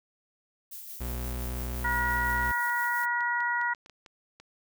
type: noise with tremolo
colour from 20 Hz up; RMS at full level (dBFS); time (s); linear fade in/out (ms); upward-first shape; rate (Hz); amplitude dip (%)
violet; -41; 0.71-3.06; 10; sine; 5.8; 35
type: tone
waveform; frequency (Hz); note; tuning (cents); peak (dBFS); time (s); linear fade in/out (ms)
40% pulse; 61.74; B1; 0; -31; 1-2.52; 10
type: harmonic tone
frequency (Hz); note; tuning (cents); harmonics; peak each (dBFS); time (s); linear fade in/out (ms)
479.4; A#4; +48; 2 / 3 / 4; -30 / -30 / -30; 1.84-3.74; 10
type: clicks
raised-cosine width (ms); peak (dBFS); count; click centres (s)
0.2; -32; 11; 2.696 / 2.842 / 3.036 / 3.207 / 3.405 / 3.614 / 3.748 / 3.861 / 3.897 / 4.062 / 4.4
effects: none